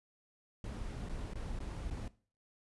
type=noise with dropouts; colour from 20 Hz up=brown; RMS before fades=-41 dBFS; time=0.64-2.08 s; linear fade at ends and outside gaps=2 ms; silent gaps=1.089-1.094 / 1.336-1.355 / 1.59-1.602 / 1.902-1.908 s; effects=noise-tail reverb RT60 0.4 s tail -19 dB re dry + resampled to 24000 Hz